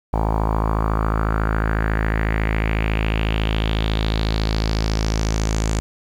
sawtooth tone with low-pass filter sweep, 54 Hz, A1, 32 cents flat, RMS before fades -20 dBFS, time 0.13-5.8 s, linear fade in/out 0 ms, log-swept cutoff 870 to 7300 Hz, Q 3.9, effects 8-bit

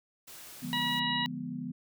white noise, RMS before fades -48 dBFS, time 0.27-1 s, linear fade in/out 10 ms
sine chord, D diminished seventh, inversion none, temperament equal, 146.83 / 174.61 / 207.7 / 246.9 Hz, D3 / F3 / Ab3 / Cb4, 0 / 0 / 0 / 0 cents, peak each -43 / -41 / -43 / -37 dBFS, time 0.62-1.72 s, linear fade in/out 10 ms
harmonic tone, 964 Hz, B5, 42 cents flat, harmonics 1 / 2 / 3 / 4, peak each -34 / -34 / -34 / -34 dBFS, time 0.73-1.26 s, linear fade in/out 0 ms
effects none

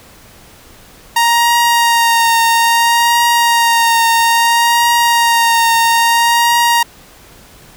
sawtooth tone with vibrato, 932.3 Hz, A#5, in tune, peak -5 dBFS, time 1.16-6.83 s, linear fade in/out 5 ms, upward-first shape triangle, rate 0.6 Hz, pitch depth 24 cents each way, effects pink hiss -41 dBFS RMS until 7.76 s

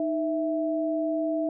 sine tone pair together, 311.1 / 658 Hz, D#4 / E5, 0 / -3 cents, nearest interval octave + minor second, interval 1297 cents, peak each -27 dBFS, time 0-1.49 s, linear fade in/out 2 ms, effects none

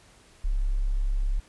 sine tone, 34.17 Hz, C#1, 24 cents flat, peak -22 dBFS, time 0.44-1.4 s, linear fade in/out 10 ms, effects pink hiss -56 dBFS RMS until 1.48 s + resampled to 24000 Hz

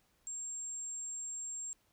sine tone, 7459 Hz, A#8, in tune, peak -39 dBFS, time 0.27-1.73 s, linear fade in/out 0 ms, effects pink hiss -73 dBFS RMS until 1.92 s

